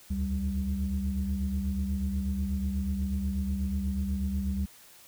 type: tone cluster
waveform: sine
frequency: 69.6 / 77.8 / 194.9 Hz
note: C#2 / D#2 / G3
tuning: +8 / 0 / -10 cents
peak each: -30 / -34 / -30 dBFS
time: 0.1-4.66 s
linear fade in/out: 10 ms
effects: tanh soft clip ceiling -20 dBFS + white hiss -54 dBFS RMS until 5.07 s